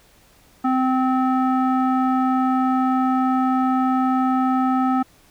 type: tone with low-pass filter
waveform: square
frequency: 258.8 Hz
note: C4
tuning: 19 cents flat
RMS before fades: -19 dBFS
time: 0.64-5.03 s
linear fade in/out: 10 ms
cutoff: 1100 Hz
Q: 8
effects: pink hiss -54 dBFS RMS until 5.3 s